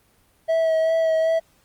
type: tone with vibrato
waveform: triangle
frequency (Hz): 647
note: E5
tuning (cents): -32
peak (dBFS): -15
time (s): 0.48-1.4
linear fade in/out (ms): 20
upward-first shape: sine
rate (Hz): 2.6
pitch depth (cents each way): 19
effects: pink hiss -60 dBFS RMS until 1.64 s + Opus 24 kbps